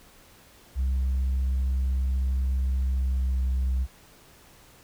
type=tone with pitch glide; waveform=sine; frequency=65.41 to 64.47 Hz; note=C2 to C2; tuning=0 to -25 cents; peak=-20 dBFS; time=0.75-3.87 s; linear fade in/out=50 ms; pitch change=-25 cents; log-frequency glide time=2.81-3.43 s; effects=tanh soft clip ceiling -21 dBFS + pink hiss -54 dBFS RMS until 4.83 s